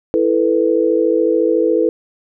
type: chord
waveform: sine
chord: E suspended fourth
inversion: none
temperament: equal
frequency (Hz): 329.6 / 440 / 493.9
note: E4 / A4 / B4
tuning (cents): 0 / 0 / 0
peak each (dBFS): -16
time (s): 0.14-1.89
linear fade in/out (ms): 0
effects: none